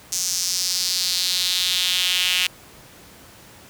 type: tone with high-pass filter sweep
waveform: sawtooth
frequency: 181.4 Hz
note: F#3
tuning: 34 cents flat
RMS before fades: -22 dBFS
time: 0.12-2.47 s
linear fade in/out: 5 ms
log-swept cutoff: 6100 to 2800 Hz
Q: 3.2
effects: pink hiss -46 dBFS RMS until 3.69 s + high-pass 60 Hz 12 dB/octave